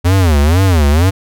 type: tone with vibrato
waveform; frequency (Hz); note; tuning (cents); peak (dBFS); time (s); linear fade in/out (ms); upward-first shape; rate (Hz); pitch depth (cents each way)
square; 83; E2; +12; -8; 0.04-1.11; 20; sine; 2.1; 270
effects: none